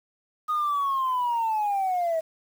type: linear sweep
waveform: sine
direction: down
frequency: 1244.5 to 634 Hz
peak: -21 dBFS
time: 0.48-2.21 s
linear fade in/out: 20 ms
effects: tanh soft clip ceiling -20 dBFS + 8-bit